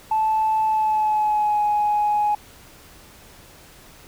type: tone with pitch glide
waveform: sine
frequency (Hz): 873 to 836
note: A5 to G#5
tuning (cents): -14 to +11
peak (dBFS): -16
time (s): 0.11-2.35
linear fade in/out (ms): 5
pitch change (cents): -75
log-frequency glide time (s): 0.64-1.62
effects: tanh soft clip ceiling -13 dBFS + pink hiss -47 dBFS RMS until 4.07 s